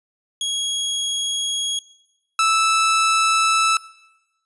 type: tone pair in turn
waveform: sawtooth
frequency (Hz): 3313 / 1314.8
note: G#7 / E6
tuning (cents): -5 / -5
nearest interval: octave + major third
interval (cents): 1600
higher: first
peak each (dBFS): -18 / -11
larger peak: second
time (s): 0.41-1.79 / 2.39-3.77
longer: neither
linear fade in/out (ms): 2
effects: noise-tail reverb RT60 1.0 s tail -21 dB re dry + resampled to 24000 Hz